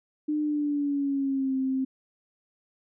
sine tone with pitch glide, 301.3 to 263.8 Hz, D4 to C4, +44 to +14 cents, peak -24 dBFS, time 0.28-1.85 s, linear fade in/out 10 ms, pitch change -230 cents, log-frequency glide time 0.41-1.56 s, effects none

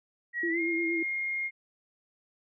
sine tone with pitch glide, 1912 to 2134 Hz, A#6 to C7, +43 to +34 cents, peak -29 dBFS, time 0.33-1.51 s, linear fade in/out 50 ms, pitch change +191 cents, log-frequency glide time 0.49-0.6 s
sine tone with vibrato, 334.4 Hz, E4, 25 cents sharp, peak -29 dBFS, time 0.43-1.03 s, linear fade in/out 5 ms, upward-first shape sine, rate 8.5 Hz, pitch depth 38 cents each way
effects none

